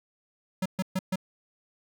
square tone bursts, 187.5 Hz, F#3, 23 cents sharp, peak -26 dBFS, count 4, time 0.62-1.158 s, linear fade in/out 5 ms, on 37 ms, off 130 ms, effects none

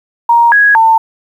sine tone with pitch steps, 938 / 1661 / 897 Hz, A#5 / G#6 / A5, +11 / 0 / +33 cents, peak -4 dBFS, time 0.29-0.98 s, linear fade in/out 5 ms, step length 230 ms, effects 7-bit

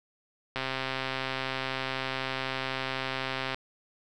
click train, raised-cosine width 0.3 ms, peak -15 dBFS, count 395, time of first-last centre 0.56-3.545 s, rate 132 Hz, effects none

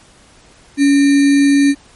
sine tone with sample-and-hold, 281.5 Hz, C#4, 27 cents sharp, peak -7 dBFS, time 0.77-1.75 s, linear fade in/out 50 ms, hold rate 2100 Hz, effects pink hiss -46 dBFS RMS until 1.95 s + MP3 48 kbps

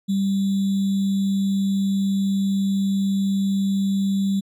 sine tone with sample-and-hold, 196 Hz, G3, in tune, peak -18 dBFS, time 0.08-4.41 s, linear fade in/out 20 ms, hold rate 3675 Hz, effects resampled to 32000 Hz

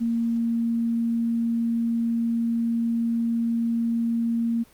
sine tone, 231.6 Hz, A#3, 11 cents flat, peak -21 dBFS, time 0-4.64 s, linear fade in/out 20 ms, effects pink hiss -55 dBFS RMS until 4.73 s + Opus 48 kbps

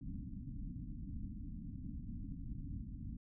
pink low-pass noise, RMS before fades -45 dBFS, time 0.01-3.17 s, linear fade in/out 5 ms, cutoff 290 Hz, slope 96 dB/octave, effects none

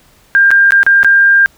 sine tone with dropouts, 1599 Hz, G6, 34 cents sharp, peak -4 dBFS, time 0.35-1.46 s, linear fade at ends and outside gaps 0 ms, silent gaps 0.506-0.514 / 0.707-0.721 / 0.831-0.865 / 1.031-1.046 s, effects pink hiss -48 dBFS RMS until 1.57 s

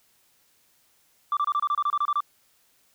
sine tone bursts, 1173 Hz, D6, 2 cents flat, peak -19 dBFS, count 12, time 1.32-2.205 s, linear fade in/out 2 ms, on 49 ms, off 27 ms, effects tanh soft clip ceiling -19 dBFS + white hiss -64 dBFS RMS until 2.94 s

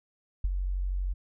sine tone with ADSR envelope, 46.25 Hz, F#1, in tune, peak -21 dBFS, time 0.44-1.14 s, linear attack 6 ms, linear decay 30 ms, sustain -6 dB, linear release 18 ms, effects none

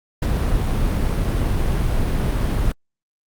brown noise, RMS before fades -19 dBFS, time 0.22-2.72 s, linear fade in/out 5 ms, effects Opus 48 kbps

